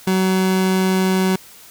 30% pulse tone, 187.8 Hz, F#3, 26 cents sharp, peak -12 dBFS, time 0.07-1.36 s, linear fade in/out 5 ms, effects white hiss -43 dBFS RMS until 1.7 s

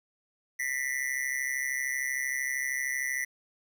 square tone with amplitude modulation, 1975.5 Hz, B6, in tune, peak -26 dBFS, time 0.59-3.25 s, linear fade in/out 10 ms, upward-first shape sine, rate 133 Hz, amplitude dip 90%, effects 10-bit

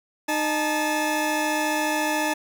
20% pulse tone pair together, 306.4 / 865 Hz, D#4 / A5, -27 / -30 cents, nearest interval octave + tritone, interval 1797 cents, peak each -20 dBFS, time 0.28-2.34 s, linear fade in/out 10 ms, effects none

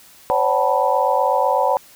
sine tone cluster, 522 / 570 / 757 / 881 / 977 Hz, C5 / C#5 / F#5 / A5 / B5, -4 / +48 / +39 / +2 / -19 cents, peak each -21 dBFS, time 0.3-1.77 s, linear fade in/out 0 ms, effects white hiss -47 dBFS RMS until 1.95 s

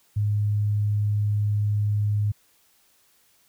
sine tone, 104.1 Hz, G#2, 5 cents sharp, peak -20 dBFS, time 0.16-2.32 s, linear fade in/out 10 ms, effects white hiss -62 dBFS RMS until 3.48 s

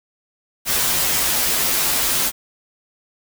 white noise with comb filter, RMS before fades -19 dBFS, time 0.65-2.32 s, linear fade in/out 50 ms, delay 9.9 ms, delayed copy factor -0.85, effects none

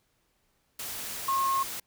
sine tone in noise, 1079 Hz, C#6, 47 cents flat, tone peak -24 dBFS, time 1.28-1.63 s, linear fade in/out 5 ms, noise white, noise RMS -37 dBFS, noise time 0.79-1.8 s, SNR +10 dB, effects pink hiss -72 dBFS RMS until 1.86 s

